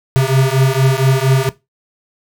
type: beating tone pair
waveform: square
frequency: 130.81 / 135.11 Hz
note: C3 / C#3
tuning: 0 / -44 cents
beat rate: 4.3 Hz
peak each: -14 dBFS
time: 0.16-1.49 s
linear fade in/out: 0 ms
effects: noise-tail reverb RT60 0.2 s tail -17 dB re dry